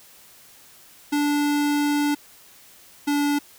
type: tone pair in turn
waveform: square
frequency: 291.7 / 289.2 Hz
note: D4 / D4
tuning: -12 / -27 cents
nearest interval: unison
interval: 15 cents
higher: first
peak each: -20 dBFS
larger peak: neither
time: 1.12-2.15 / 3.07-3.39 s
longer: first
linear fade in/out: 10 ms
effects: white hiss -50 dBFS RMS until 3.58 s